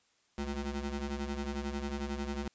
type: ring-modulated tone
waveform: 25% pulse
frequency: 141.3 Hz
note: C#3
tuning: 34 cents sharp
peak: -28 dBFS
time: 0.38-2.48 s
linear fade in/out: 2 ms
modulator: 76.2 Hz
effects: white hiss -71 dBFS RMS until 2.54 s + resampled to 16000 Hz